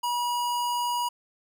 square tone, 966 Hz, B5, 39 cents flat, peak -26 dBFS, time 0.03-1.09 s, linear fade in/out 10 ms, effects none

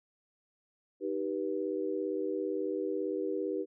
sine chord, Eb augmented, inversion none, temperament just, 311.1 / 388.9 / 486.1 Hz, Eb4 / G4 / B4, 0 / -14 / -28 cents, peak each -36 / -34 / -36 dBFS, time 1-3.66 s, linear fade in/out 50 ms, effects none

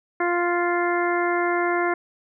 harmonic tone, 349.2 Hz, F4, in tune, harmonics 1 / 2 / 3 / 4 / 5 / 6, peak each -23 / -26 / -28 / -29 / -30 / -31 dBFS, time 0.2-1.94 s, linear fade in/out 5 ms, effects none

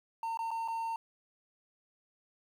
triangle tone with dropouts, 910 Hz, A#5, 42 cents flat, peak -31 dBFS, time 0.23-0.96 s, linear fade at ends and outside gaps 2 ms, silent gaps 0.373-0.39 / 0.507-0.513 / 0.678-0.683 s, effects 10-bit

